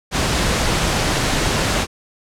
pink noise, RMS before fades -18 dBFS, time 0.11-1.87 s, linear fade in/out 50 ms, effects low-pass 8000 Hz 12 dB/octave

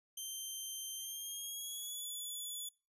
10% pulse tone with pitch glide, 3133 to 3436 Hz, G7 to A7, -2 to -42 cents, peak -34 dBFS, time 0.17-2.69 s, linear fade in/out 5 ms, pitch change +160 cents, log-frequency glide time 0.96-2.05 s, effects noise-tail reverb RT60 0.3 s tail -22 dB re dry + resampled to 32000 Hz

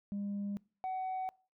sine tone pair in turn, 201.9 / 750.9 Hz, G#3 / F#5, -49 / +25 cents, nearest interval octave + major seventh, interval 2274 cents, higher second, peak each -33 / -32 dBFS, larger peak second, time 0.12-0.57 / 0.84-1.29 s, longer neither, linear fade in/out 0 ms, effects noise-tail reverb RT60 0.4 s tail -26 dB re dry + tanh soft clip ceiling -33 dBFS

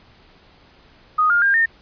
sine tone with pitch steps, 1244.5 / 1413.1 / 1604.6 / 1822.1 Hz, D#6 / F6 / G6 / A#6, 0 / +20 / +40 / -40 cents, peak -13 dBFS, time 1.18-1.66 s, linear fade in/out 10 ms, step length 120 ms, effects pink hiss -51 dBFS RMS until 1.81 s + resampled to 11025 Hz

